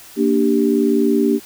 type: chord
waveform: sine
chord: G minor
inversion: first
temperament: equal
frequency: 233.1 / 293.7 / 392 Hz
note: Bb3 / D4 / G4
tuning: 0 / 0 / 0 cents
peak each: -17 dBFS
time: 0.16-1.4 s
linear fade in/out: 50 ms
effects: white hiss -41 dBFS RMS until 1.45 s